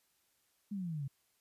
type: exponential sweep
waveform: sine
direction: down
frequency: 211 to 132 Hz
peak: -36 dBFS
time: 0.71-1.08 s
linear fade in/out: 10 ms
effects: white hiss -75 dBFS RMS until 1.4 s + resampled to 32000 Hz

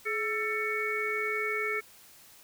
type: harmonic tone with a mistuned harmonic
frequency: 444.7 Hz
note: A4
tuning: 18 cents sharp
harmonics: 1 / 3 / 4 / 5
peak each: -34 / -36 / -38 / -31 dBFS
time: 0.05-1.81 s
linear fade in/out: 20 ms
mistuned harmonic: 1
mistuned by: -79 cents
effects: white hiss -55 dBFS RMS until 2.43 s

